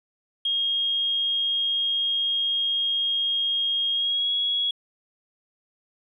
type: tone with pitch glide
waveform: triangle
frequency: 3252 to 3334 Hz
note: G#7 to G#7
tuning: -37 to +6 cents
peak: -18 dBFS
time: 0.45-4.71 s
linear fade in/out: 5 ms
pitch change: +43 cents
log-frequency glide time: 3.92-4.32 s
effects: tanh soft clip ceiling -20 dBFS + resampled to 24000 Hz